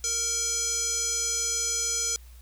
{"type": "tone with band-pass filter", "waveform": "square", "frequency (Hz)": 463.5, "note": "A#4", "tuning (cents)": -10, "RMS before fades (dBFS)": -28, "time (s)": [0.04, 2.16], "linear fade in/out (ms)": 0, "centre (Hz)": 6500, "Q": 6.1, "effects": ["added 60 Hz sine -45 dBFS peak until 2.41 s", "white hiss -58 dBFS RMS until 2.41 s"]}